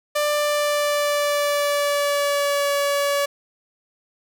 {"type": "tone with pitch glide", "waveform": "sawtooth", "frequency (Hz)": [592, 568.5], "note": ["D5", "C#5"], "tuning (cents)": [14, 44], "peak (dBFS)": -15, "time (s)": [0.15, 3.26], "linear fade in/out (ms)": 10, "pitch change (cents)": -70, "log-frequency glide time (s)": [0.3, 2.71], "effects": []}